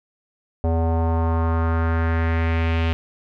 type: tone with low-pass filter sweep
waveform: square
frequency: 82.3 Hz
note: E2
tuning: 2 cents flat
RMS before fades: -20 dBFS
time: 0.64-2.93 s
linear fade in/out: 0 ms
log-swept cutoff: 660 to 2900 Hz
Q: 2.5
effects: none